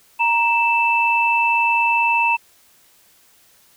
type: tone pair together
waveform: sine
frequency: 935.5 / 2646 Hz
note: A#5 / E7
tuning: +6 / +6 cents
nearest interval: octave + tritone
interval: 1800 cents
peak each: -17 dBFS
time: 0.19-2.37 s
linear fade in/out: 20 ms
effects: white hiss -54 dBFS RMS until 3.76 s